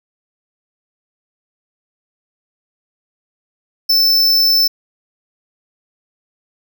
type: tone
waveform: square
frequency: 5290 Hz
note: E8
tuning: 5 cents sharp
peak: -10 dBFS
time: 3.89-4.68 s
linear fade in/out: 10 ms
effects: none